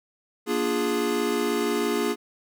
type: chord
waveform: square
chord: Bb dominant seventh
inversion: none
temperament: equal with one note detuned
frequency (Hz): 237 / 293.7 / 349.2 / 415.3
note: Bb3 / D4 / F4 / Ab4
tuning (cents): +29 / 0 / 0 / 0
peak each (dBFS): -30 / -31 / -30 / -27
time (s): 0.46-2.16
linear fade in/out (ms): 50
effects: none